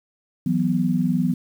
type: chord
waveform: sine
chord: E suspended second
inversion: none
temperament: equal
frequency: 164.81 / 185 / 246.9 Hz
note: E3 / F#3 / B3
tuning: 0 / 0 / 0 cents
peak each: -23 / -22 / -22 dBFS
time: 0.46-1.34 s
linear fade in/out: 5 ms
effects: 8-bit